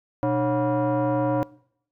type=tone with frequency modulation; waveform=sine; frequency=123.47 Hz; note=B2; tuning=in tune; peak=-19 dBFS; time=0.23-1.43 s; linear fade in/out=0 ms; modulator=425 Hz; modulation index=1.7; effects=noise-tail reverb RT60 0.7 s tail -23 dB re dry + tanh soft clip ceiling -15 dBFS

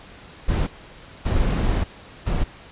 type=noise bursts at uneven times; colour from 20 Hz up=brown; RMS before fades=-20 dBFS; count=3; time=0.48-0.67 / 1.25-1.84 / 2.26-2.44 s; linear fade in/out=10 ms; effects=pink hiss -44 dBFS RMS until 2.71 s + resampled to 8000 Hz

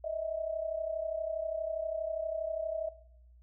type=tone pair together; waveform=sine; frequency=618 / 650.4 Hz; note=D#5 / E5; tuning=-12 / -23 cents; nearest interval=minor second; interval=89 cents; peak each=-36 / -35 dBFS; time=0.04-2.89 s; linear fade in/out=5 ms; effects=noise-tail reverb RT60 0.8 s tail -19 dB re dry + added 60 Hz sine -55 dBFS peak until 3.42 s

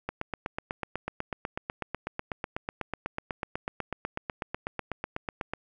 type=click train; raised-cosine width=0.5 ms; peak=-16 dBFS; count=45; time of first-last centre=0.09-5.536 s; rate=8.08 Hz; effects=none

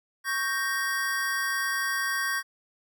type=chord; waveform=square; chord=G diminished; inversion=second; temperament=equal; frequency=1108.7 / 1568 / 1864.7 Hz; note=Db6 / G6 / Bb6; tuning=0 / 0 / 0 cents; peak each=-34 / -30 / -31 dBFS; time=0.24-2.43 s; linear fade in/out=50 ms; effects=none

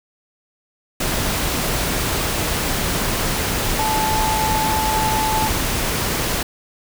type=tone in noise; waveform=sine; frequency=871 Hz; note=A5; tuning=18 cents flat; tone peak=-19 dBFS; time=3.79-5.48 s; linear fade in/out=5 ms; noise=pink; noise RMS=-21 dBFS; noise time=1-6.43 s; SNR=-1 dB; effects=none

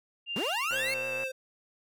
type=tone with pitch glide; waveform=sine; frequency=2794 to 2642 Hz; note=F7 to E7; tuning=0 to +3 cents; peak=-32 dBFS; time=0.26-1.3 s; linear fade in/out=50 ms; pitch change=-97 cents; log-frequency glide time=0.51-1.15 s
type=linear sweep; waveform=30% pulse; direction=up; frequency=164.81 to 2217 Hz; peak=-28 dBFS; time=0.36-0.94 s; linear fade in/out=2 ms
type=click train; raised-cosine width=0.5 ms; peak=-28 dBFS; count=64; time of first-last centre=0.71-1.235 s; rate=120 Hz
type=tone with vibrato; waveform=square; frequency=528 Hz; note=C5; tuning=16 cents sharp; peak=-36 dBFS; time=0.72-1.32 s; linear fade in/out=10 ms; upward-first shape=sine; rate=6.5 Hz; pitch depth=21 cents each way
effects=none

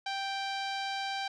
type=tone with low-pass filter; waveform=sawtooth; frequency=784 Hz; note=G5; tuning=in tune; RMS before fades=-35 dBFS; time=0.06-1.28 s; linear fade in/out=5 ms; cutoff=4400 Hz; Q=2.1; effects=none

